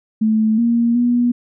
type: tone with pitch steps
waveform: sine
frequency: 218.4 / 234.4 / 241.9 Hz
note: A3 / A#3 / B3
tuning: -13 / +10 / -36 cents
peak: -12 dBFS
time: 0.21-1.32 s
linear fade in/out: 10 ms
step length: 370 ms
effects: none